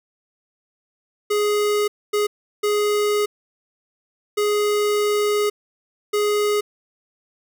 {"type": "tone bursts at uneven times", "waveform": "square", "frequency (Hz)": 416.3, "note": "G#4", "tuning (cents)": 4, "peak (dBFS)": -18, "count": 5, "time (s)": [[1.3, 1.88], [2.13, 2.27], [2.63, 3.26], [4.37, 5.5], [6.13, 6.61]], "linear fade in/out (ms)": 10, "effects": ["10-bit"]}